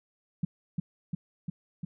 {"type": "tone with echo", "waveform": "sine", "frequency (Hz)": 170, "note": "F3", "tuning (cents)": -46, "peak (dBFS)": -23, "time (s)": [0.43, 0.45], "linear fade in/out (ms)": 5, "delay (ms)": 350, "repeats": 4, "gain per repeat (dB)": -2, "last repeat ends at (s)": 1.85, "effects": []}